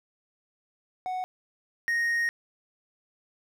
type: tone pair in turn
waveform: triangle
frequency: 740 / 1864.7 Hz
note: F#5 / A#6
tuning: 0 / 0 cents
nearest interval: octave + major third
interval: 1600 cents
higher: second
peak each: -27 / -22 dBFS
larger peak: second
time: 1.06-1.24 / 1.88-2.29 s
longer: second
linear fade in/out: 0 ms
effects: none